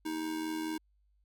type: tone with amplitude modulation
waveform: square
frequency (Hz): 314.8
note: D#4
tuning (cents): +20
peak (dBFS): -32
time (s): 0.05-0.78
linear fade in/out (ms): 10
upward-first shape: sine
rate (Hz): 84.4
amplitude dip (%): 55
effects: added 50 Hz sine -67 dBFS peak until 1.24 s

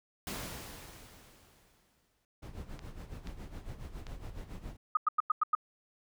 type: noise with exponential decay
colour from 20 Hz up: pink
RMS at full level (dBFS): -38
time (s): 0.27-2.25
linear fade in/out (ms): 1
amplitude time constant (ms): 430
type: noise with tremolo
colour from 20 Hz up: brown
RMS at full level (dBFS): -41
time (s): 2.42-4.77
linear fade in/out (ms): 10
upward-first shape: sine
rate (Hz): 7.2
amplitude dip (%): 70
type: clicks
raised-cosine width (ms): 0.2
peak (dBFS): -29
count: 3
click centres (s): 2.792 / 3.272 / 4.068
type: tone bursts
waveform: sine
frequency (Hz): 1243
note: D#6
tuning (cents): -2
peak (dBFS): -23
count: 6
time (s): 4.95-5.551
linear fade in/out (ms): 5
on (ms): 21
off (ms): 95
effects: none

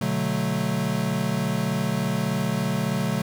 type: chord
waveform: square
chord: B minor seventh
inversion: none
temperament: equal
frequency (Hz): 123.47 / 146.83 / 185 / 220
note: B2 / D3 / F#3 / A3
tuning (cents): 0 / 0 / 0 / 0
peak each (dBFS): -31 / -29 / -28 / -29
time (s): 0.01-3.22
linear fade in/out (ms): 5
effects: none

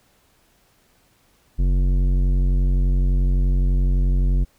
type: tone with tanh clipping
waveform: sine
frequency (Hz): 45.87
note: F#1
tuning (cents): -14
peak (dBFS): -17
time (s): 1.58-4.45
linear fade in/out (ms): 20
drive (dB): 13
effects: pink hiss -60 dBFS RMS until 4.58 s

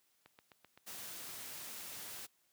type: click train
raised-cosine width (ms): 0.3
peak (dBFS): -40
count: 10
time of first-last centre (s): 0.26-1.42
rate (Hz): 7.76
type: noise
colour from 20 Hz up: white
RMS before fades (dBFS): -47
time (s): 0.86-2.27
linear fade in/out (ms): 20
effects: white hiss -75 dBFS RMS until 2.52 s + high-pass 80 Hz 12 dB/octave

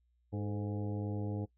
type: harmonic tone with a mistuned harmonic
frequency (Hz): 102.8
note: G#2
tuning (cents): -17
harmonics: 1 / 2 / 3 / 4 / 5 / 6 / 7 / 8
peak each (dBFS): -36 / -42 / -42 / -46 / -48 / -58 / -54 / -54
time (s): 0.32-1.46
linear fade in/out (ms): 20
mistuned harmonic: 4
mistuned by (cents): +60
effects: noise-tail reverb RT60 0.1 s tail -21 dB re dry + added 60 Hz sine -70 dBFS peak until 1.57 s

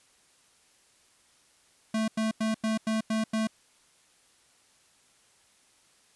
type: tone bursts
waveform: square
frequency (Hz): 220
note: A3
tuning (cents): 0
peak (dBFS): -26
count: 7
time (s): 1.94-3.472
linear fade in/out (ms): 5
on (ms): 140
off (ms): 92
effects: white hiss -63 dBFS RMS until 6.15 s + resampled to 24000 Hz

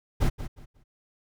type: noise with echo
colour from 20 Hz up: brown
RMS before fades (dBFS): -21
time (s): 0.2-0.3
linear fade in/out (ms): 20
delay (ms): 180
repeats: 3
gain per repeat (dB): -12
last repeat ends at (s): 0.84
effects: none

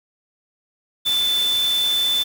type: tone in noise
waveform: sine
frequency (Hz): 3520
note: A7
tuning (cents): 0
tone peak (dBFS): -17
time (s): 1.05-2.24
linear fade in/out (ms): 20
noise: white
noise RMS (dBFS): -30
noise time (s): 1.05-2.24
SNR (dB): +10
effects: none

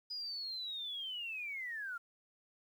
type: linear sweep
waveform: sine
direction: down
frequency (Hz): 4978 to 1360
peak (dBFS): -39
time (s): 0.1-1.98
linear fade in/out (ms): 10
effects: 11-bit

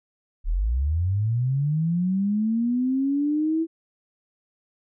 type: linear sweep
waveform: sine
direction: up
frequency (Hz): 34.23 to 330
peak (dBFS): -20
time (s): 0.44-3.67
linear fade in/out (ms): 50
effects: none

